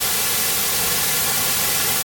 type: noise with comb filter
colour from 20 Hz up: white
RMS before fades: -19 dBFS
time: 0-2.03 s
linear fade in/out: 20 ms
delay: 3.2 ms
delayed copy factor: -0.6
effects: AAC 64 kbps